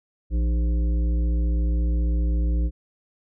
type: harmonic tone with a mistuned harmonic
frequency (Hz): 58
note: A#1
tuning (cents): -8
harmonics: 1 / 3 / 5 / 7 / 9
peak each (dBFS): -19 / -33 / -35 / -45 / -45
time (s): 0.3-2.71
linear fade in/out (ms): 50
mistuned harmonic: 5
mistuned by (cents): +85
effects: none